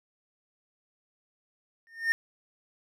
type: tone with exponential growth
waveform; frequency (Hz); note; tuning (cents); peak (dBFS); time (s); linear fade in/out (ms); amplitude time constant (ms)
triangle; 1825; A#6; -37; -17; 1.87-2.12; 0; 53
effects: none